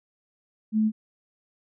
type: tone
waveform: sine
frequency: 216.8 Hz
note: A3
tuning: 25 cents flat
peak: -19 dBFS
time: 0.72-0.92 s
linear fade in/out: 50 ms
effects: none